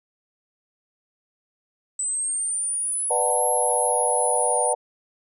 sine exponential two-way sweep, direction up then down, 7970 to 11175 to 9380 Hz, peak -23 dBFS, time 1.99-4.73 s, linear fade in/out 5 ms, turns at 3.46 s
sine chord, B minor seventh, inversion none, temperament just, 493.9 / 592.7 / 740.8 / 889 Hz, B4 / D5 / F#5 / A5, 0 / +16 / +2 / +18 cents, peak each -26 dBFS, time 3.1-4.75 s, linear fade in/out 10 ms
effects none

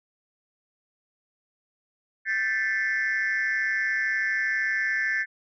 sine tone cluster, 1564 / 1762 / 2012 / 2145 Hz, G6 / A6 / B6 / C7, -4 / +2 / +32 / +42 cents, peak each -29 / -24 / -31 / -32 dBFS, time 2.25-5.26 s, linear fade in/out 50 ms, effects tanh soft clip ceiling -18 dBFS

